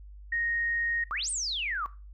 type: tone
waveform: sine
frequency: 1864.7 Hz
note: A#6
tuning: in tune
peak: -27 dBFS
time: 0.32-1.04 s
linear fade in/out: 5 ms
type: exponential two-way sweep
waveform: sine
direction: up then down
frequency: 1100 to 9080 to 1100 Hz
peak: -29 dBFS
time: 1.11-1.86 s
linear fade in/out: 0 ms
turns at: 1.3 s
effects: noise-tail reverb RT60 0.3 s tail -17 dB re dry + added 50 Hz sine -44 dBFS peak until 2.13 s